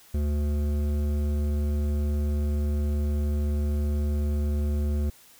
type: tone with hard clipping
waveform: triangle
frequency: 73.42 Hz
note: D2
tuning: in tune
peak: -25 dBFS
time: 0.14-5.1 s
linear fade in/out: 5 ms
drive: 16 dB
effects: white hiss -54 dBFS RMS until 5.39 s